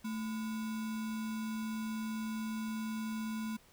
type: tone with sample-and-hold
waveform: sine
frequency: 220.1 Hz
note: A3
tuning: 1 cent sharp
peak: -35 dBFS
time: 0.04-3.57 s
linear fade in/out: 10 ms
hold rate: 1225 Hz
effects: pink hiss -63 dBFS RMS until 3.72 s